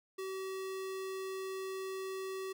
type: tone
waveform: square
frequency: 381.4 Hz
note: G4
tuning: 47 cents flat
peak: -39 dBFS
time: 0.18-2.53 s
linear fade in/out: 10 ms
effects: none